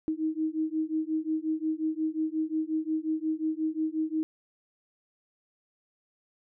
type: beating tone pair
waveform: sine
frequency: 312.2 / 317.8 Hz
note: D#4 / D#4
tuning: +6 / +37 cents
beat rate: 5.6 Hz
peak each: -30 dBFS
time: 0.08-4.23 s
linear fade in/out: 0 ms
effects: none